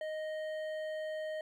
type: tone with hard clipping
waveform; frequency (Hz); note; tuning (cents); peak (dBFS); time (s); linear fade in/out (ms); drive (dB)
triangle; 622.3; D#5; 0; -38; 0.01-1.41; 2; 13
effects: none